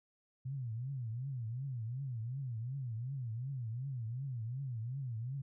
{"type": "tone with vibrato", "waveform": "sine", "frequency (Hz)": 124, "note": "B2", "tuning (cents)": 7, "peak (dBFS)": -37, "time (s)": [0.45, 5.42], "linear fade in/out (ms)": 10, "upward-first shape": "triangle", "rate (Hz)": 2.7, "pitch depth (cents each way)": 240, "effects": []}